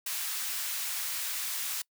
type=high-pass noise; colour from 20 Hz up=white; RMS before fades=-34 dBFS; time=0.06-1.82 s; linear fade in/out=5 ms; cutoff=1200 Hz; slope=12 dB/octave; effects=noise-tail reverb RT60 0.1 s tail -25 dB re dry